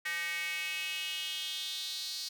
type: tone with high-pass filter sweep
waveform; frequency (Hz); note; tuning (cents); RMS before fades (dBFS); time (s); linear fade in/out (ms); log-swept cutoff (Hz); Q
square; 170.8; F3; -38; -37; 0.05-2.29; 10; 1900 to 4500; 4.5
effects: none